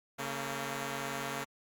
5% pulse tone pair together, 138.59 / 227.9 Hz, C#3 / A#3, 0 / -39 cents, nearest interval major sixth, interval 861 cents, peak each -27 dBFS, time 0.18-1.45 s, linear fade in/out 20 ms, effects Opus 48 kbps

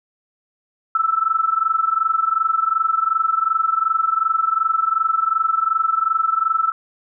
sine tone with amplitude modulation, 1318.5 Hz, E6, in tune, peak -12 dBFS, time 0.95-6.72 s, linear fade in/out 2 ms, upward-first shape sine, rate 22.7 Hz, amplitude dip 85%, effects none

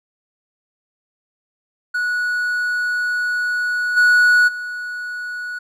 triangle tone with level steps, 1466 Hz, F#6, 16 cents flat, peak -16 / -8 / -23 dBFS, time 1.94-5.59 s, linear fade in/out 10 ms, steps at 3.96 / 4.47 s, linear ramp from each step 20 ms, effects none

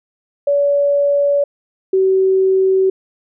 sine tone pair in turn, 570 / 380.4 Hz, C#5 / F#4, +48 / +48 cents, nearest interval perfect fifth, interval 700 cents, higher first, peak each -11 / -10 dBFS, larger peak second, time 0.47-1.44 / 1.93-2.9 s, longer neither, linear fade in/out 5 ms, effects none

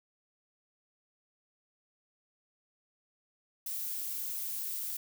violet noise, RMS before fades -37 dBFS, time 3.66-4.97 s, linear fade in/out 5 ms, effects none

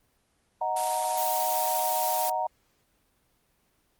sine chord, D# minor, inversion none, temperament equal, 622.3 / 740 / 932.3 Hz, D#5 / F#5 / A#5, 0 / 0 / 0 cents, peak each -33 / -29 / -29 dBFS, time 0.61-2.47 s, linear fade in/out 5 ms
blue noise, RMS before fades -31 dBFS, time 0.76-2.3 s, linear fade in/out 5 ms
effects pink hiss -69 dBFS RMS until 3.99 s + Opus 24 kbps

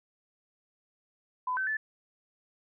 sine tone with pitch steps, 1006 / 1536 / 1745 Hz, B5 / G6 / A6, +32 / -36 / -15 cents, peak -28 dBFS, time 1.47-1.77 s, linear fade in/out 5 ms, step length 100 ms, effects none

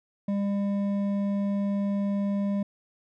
triangle tone with hard clipping, 200.5 Hz, G3, 39 cents sharp, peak -26 dBFS, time 0.28-2.63 s, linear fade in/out 5 ms, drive 11 dB, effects none

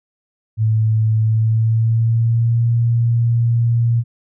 sine tone with pitch glide, 110 to 117.22 Hz, A2 to A#2, 0 to +10 cents, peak -12 dBFS, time 0.57-4.04 s, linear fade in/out 50 ms, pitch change +110 cents, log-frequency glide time 1.21-2.66 s, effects none

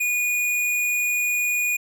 square tone, 2453 Hz, D#7, 25 cents flat, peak -21 dBFS, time 0-1.77 s, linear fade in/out 10 ms, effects none

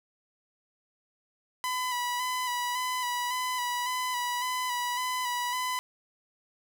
sawtooth tone with vibrato, 992 Hz, B5, 7 cents sharp, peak -25 dBFS, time 1.64-5.79 s, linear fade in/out 0 ms, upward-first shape square, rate 1.8 Hz, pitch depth 27 cents each way, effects none

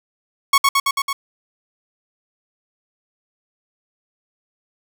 sawtooth tone with echo, 1106 Hz, C#6, 4 cents flat, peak -6 dBFS, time 0.53-0.58 s, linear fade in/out 5 ms, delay 110 ms, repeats 5, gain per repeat -2 dB, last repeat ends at 1.13 s, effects none

